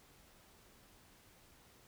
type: silence
effects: pink hiss -64 dBFS RMS until 1.87 s